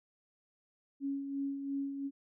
sine tone with tremolo, 277.2 Hz, C#4, in tune, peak -32 dBFS, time 1-2.11 s, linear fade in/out 50 ms, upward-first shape sine, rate 2.9 Hz, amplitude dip 50%, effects none

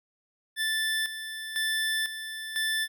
25% pulse tone with tremolo, 1760 Hz, A6, in tune, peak -22 dBFS, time 0.56-2.88 s, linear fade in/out 50 ms, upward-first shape square, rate 1 Hz, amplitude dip 65%, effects none

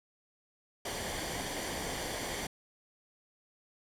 pink noise with comb filter, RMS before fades -37 dBFS, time 0.85-2.47 s, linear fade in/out 5 ms, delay 0.76 ms, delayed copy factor -0.55, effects low-pass 11000 Hz 12 dB/octave

